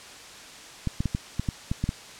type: clicks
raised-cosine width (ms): 5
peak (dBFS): -13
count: 9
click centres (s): 0.873 / 1.005 / 1.057 / 1.149 / 1.396 / 1.488 / 1.715 / 1.84 / 1.891
effects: white hiss -44 dBFS RMS until 2.19 s + low-pass 7000 Hz 12 dB/octave